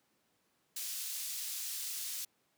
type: high-pass noise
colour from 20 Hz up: pink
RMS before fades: -40 dBFS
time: 0.76-2.25 s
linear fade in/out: 5 ms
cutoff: 4900 Hz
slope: 12 dB/octave
effects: pink hiss -75 dBFS RMS until 2.57 s + high-pass 150 Hz 12 dB/octave